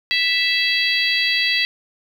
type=harmonic tone; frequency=659.3 Hz; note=E5; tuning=in tune; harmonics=3 / 4 / 5 / 6 / 7; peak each=-21 / -22 / -23 / -24 / -24 dBFS; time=0.11-1.65 s; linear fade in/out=0 ms; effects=7-bit